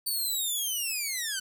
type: linear sweep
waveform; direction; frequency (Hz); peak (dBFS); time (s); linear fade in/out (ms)
10% pulse; down; 4566 to 1481; -21; 0.06-1.4; 10
effects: 9-bit